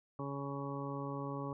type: harmonic tone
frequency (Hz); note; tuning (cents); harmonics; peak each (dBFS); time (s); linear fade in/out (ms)
139.7; C#3; +14; 1 / 2 / 3 / 4 / 6 / 7 / 8; -42 / -43 / -46 / -47 / -50 / -50 / -46; 0.19-1.53; 2
effects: none